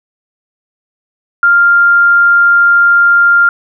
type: tone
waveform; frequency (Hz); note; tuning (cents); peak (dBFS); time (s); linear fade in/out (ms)
sine; 1396.9; F6; 0; -4; 1.43-3.49; 2
effects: none